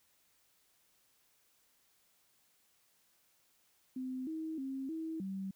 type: tone with pitch steps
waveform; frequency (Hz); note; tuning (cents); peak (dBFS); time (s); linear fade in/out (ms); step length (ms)
sine; 257.7 / 318.3 / 267.7 / 321.9 / 192.6; C4 / D#4 / C4 / E4 / G3; -26 / +39 / +40 / -41 / -30; -37; 3.96-5.51; 5; 310
effects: white hiss -72 dBFS RMS until 5.55 s